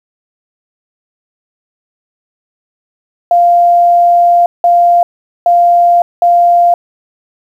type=tone bursts at uneven times; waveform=sine; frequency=696 Hz; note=F5; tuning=6 cents flat; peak=-4 dBFS; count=4; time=3.31-4.46 / 4.64-5.03 / 5.46-6.02 / 6.22-6.74 s; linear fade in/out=2 ms; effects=7-bit